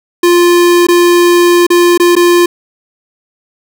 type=tone with dropouts; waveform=square; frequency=349.2 Hz; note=F4; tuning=in tune; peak=-5 dBFS; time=0.23-2.46 s; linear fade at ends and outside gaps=5 ms; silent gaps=0.869-0.885 / 1.667-1.702 / 1.977-1.998 / 2.154-2.164 s; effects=none